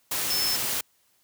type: tone in noise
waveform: sine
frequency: 5274 Hz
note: E8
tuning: in tune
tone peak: -25 dBFS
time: 0.3-0.56 s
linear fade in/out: 5 ms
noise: white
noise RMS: -28 dBFS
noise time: 0.11-0.81 s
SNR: 0 dB
effects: white hiss -66 dBFS RMS until 1.23 s + high-pass 60 Hz 12 dB/octave